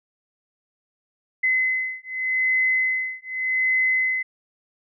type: beating tone pair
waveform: sine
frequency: 2038 / 2038.84 Hz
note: C7 / C7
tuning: -46 / -45 cents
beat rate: 0.84 Hz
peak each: -23 / -23 dBFS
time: 1.43-4.23 s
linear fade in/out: 10 ms
effects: none